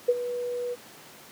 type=tone with ADSR envelope; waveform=sine; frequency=488 Hz; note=B4; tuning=21 cents flat; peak=-15 dBFS; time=0.08-0.76 s; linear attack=11 ms; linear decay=42 ms; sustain=-13 dB; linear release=34 ms; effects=pink hiss -48 dBFS RMS until 1.31 s + high-pass 200 Hz 12 dB/octave